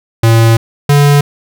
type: tone pair in turn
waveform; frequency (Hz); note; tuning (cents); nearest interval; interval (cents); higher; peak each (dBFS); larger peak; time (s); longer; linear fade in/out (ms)
square; 114 / 143.93; A#2 / D3; -38 / -35; major third; 403; second; -5; neither; 0.23-0.57 / 0.89-1.21; first; 5
effects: none